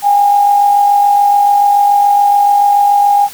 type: tone with amplitude modulation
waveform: sine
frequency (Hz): 813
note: G#5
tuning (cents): -37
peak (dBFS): -4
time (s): 0.02-3.29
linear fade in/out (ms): 50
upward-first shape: sine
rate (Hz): 47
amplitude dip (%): 40
effects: white hiss -32 dBFS RMS until 3.33 s